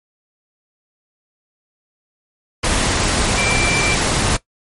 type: tone in noise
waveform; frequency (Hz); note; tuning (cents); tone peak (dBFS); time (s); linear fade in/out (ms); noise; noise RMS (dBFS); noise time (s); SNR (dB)
sine; 2349; D7; 0; -20; 3.37-3.95; 10; pink; -17; 2.63-4.37; -6
effects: noise-tail reverb RT60 0.1 s tail -17 dB re dry + MP3 48 kbps